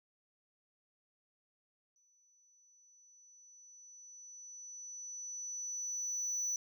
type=tone with exponential growth; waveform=sine; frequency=5960 Hz; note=F#8; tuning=12 cents sharp; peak=-30 dBFS; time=1.96-6.56 s; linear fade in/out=1 ms; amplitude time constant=1000 ms; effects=tanh soft clip ceiling -32 dBFS